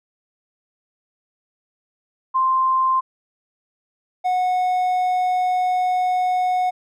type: tone pair in turn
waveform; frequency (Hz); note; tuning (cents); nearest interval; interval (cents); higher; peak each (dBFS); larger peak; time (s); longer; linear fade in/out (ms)
sine / triangle; 1046.5 / 732.3; C6 / F#5; 0 / -18; tritone; 618; first; -15; neither; 2.34-3.01 / 4.24-6.71; second; 20
effects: none